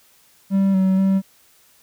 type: tone with pitch steps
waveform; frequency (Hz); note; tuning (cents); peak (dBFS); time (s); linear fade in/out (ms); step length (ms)
triangle; 194.7 / 189.4 / 192.8; G3 / F#3 / G3; -12 / +41 / -28; -12; 0.5-1.22; 50; 240
effects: white hiss -55 dBFS RMS until 1.82 s